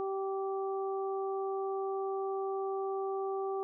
harmonic tone, 388.1 Hz, G4, 17 cents flat, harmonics 1 / 2 / 3, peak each -33 / -39 / -43 dBFS, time 0-3.63 s, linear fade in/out 0 ms, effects none

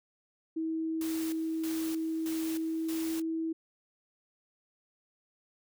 sine tone with pitch glide, 322 to 324.4 Hz, E4 to E4, -41 to -28 cents, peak -30 dBFS, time 0.56-3.53 s, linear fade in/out 10 ms, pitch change +13 cents, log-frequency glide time 2.47-3.19 s
white noise with tremolo, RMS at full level -43 dBFS, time 1.01-3.22 s, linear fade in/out 2 ms, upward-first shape square, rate 1.6 Hz, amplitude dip 80%
effects none

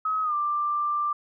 sine tone with pitch glide, 1275 to 1182.8 Hz, D#6 to D6, +42 to +12 cents, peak -23 dBFS, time 0.05-1.13 s, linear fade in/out 5 ms, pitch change -130 cents, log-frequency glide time 0.23-0.34 s, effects none

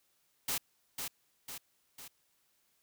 white noise with echo, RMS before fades -34 dBFS, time 0.48-0.58 s, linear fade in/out 5 ms, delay 500 ms, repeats 3, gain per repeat -5 dB, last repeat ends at 2.08 s, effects white hiss -74 dBFS RMS until 2.82 s

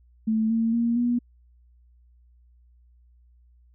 sine tone with pitch steps, 220 / 226.8 / 233.9 / 241.2 Hz, A3 / A#3 / A#3 / B3, 0 / -47 / +6 / -41 cents, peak -20 dBFS, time 0.27-1.19 s, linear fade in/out 10 ms, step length 230 ms, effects added 60 Hz sine -54 dBFS peak until 3.74 s

